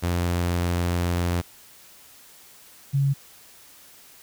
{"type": "tone pair in turn", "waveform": ["sawtooth", "sine"], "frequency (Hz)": [87.31, 138.6], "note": ["F2", "C#3"], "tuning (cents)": [0, 0], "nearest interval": "minor sixth", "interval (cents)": 800, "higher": "second", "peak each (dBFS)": -18, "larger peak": "neither", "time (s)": [[0.02, 1.42], [2.93, 3.14]], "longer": "first", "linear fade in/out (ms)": 20, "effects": ["white hiss -50 dBFS RMS until 4.22 s"]}